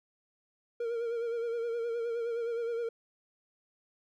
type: tone with vibrato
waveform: triangle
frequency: 466.2 Hz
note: A#4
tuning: in tune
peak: -29 dBFS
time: 0.8-2.89 s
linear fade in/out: 5 ms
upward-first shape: sine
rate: 9.6 Hz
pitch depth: 43 cents each way
effects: none